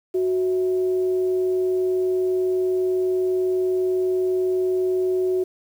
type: tone with frequency modulation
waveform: sine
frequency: 370 Hz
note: F#4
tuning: in tune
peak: -18 dBFS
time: 0.14-5.44 s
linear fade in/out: 10 ms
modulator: 284 Hz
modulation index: 0.25
effects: high-pass 200 Hz 12 dB/octave + 8-bit